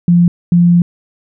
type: tone pair in turn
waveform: sine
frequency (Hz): 173.6 / 173.6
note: F3 / F3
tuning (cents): -10 / -10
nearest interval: unison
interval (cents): 0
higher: neither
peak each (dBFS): -5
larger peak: neither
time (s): 0.08-0.28 / 0.52-0.82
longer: second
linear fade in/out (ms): 2
effects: none